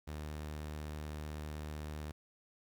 sawtooth tone, 75.8 Hz, D#2, 45 cents flat, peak -37 dBFS, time 0.07-2.12 s, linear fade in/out 10 ms, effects 11-bit

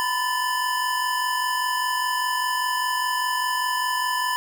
square tone cluster, 963 / 1008 / 1750 Hz, B5 / B5 / A6, -44 / +35 / -10 cents, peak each -31 / -25 / -28 dBFS, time 0-4.36 s, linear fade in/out 0 ms, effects none

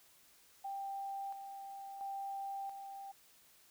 sine tone with tremolo, 788 Hz, G5, 9 cents sharp, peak -39 dBFS, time 0.64-3.12 s, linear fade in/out 10 ms, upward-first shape square, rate 0.73 Hz, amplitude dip 50%, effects white hiss -65 dBFS RMS until 3.7 s

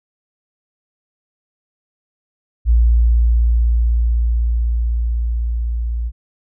sine tone with level ramp, 58 Hz, A#1, 8 cents flat, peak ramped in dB -8 to -18 dBFS, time 2.65-6.12 s, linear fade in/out 50 ms, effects none

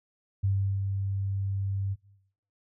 sine tone with ADSR envelope, 98 Hz, G2, in tune, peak -22 dBFS, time 0.43-1.96 s, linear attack 14 ms, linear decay 360 ms, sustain -5 dB, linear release 36 ms, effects noise-tail reverb RT60 0.8 s tail -22 dB re dry

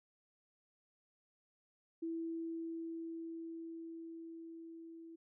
sine tone with level ramp, 329.6 Hz, E4, in tune, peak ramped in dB -37 to -50 dBFS, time 2.02-5.16 s, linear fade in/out 10 ms, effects none

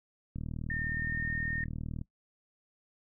click train, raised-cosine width 5 ms, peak -26 dBFS, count 66, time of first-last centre 0.36-2.014 s, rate 39.3 Hz
sine tone with pitch glide, 1820 to 1834.8 Hz, A#6 to A#6, -42 to -28 cents, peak -33 dBFS, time 0.7-1.64 s, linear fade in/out 2 ms, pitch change +14 cents, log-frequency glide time 0.8-1.33 s
effects noise-tail reverb RT60 0.1 s tail -19 dB re dry

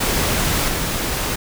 pink noise with level steps, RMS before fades -19 / -22 dBFS, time 0-1.36 s, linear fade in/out 10 ms, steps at 0.68 s, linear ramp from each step 5 ms, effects none

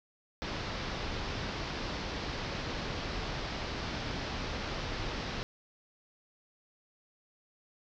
pink low-pass noise, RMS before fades -37 dBFS, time 0.42-5.43 s, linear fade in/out 0 ms, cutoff 5500 Hz, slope 48 dB/octave, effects none

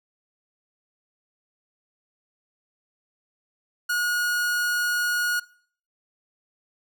45% pulse tone, 1445 Hz, F#6, 41 cents flat, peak -22 dBFS, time 3.89-5.4 s, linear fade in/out 10 ms, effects noise-tail reverb RT60 0.5 s tail -20 dB re dry

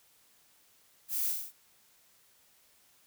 violet noise with echo, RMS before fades -35 dBFS, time 1.08-1.34 s, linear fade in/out 50 ms, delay 31 ms, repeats 6, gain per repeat -2 dB, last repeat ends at 1.526 s, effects white hiss -65 dBFS RMS until 3.06 s

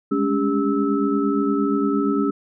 sine tone cluster, 201.8 / 210.4 / 282.3 / 401.9 / 1305 Hz, G#3 / G#3 / C#4 / G4 / E6, -49 / +23 / +32 / +43 / -18 cents, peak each -29 / -25 / -20 / -24 / -28 dBFS, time 0.11-2.31 s, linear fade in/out 10 ms, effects none

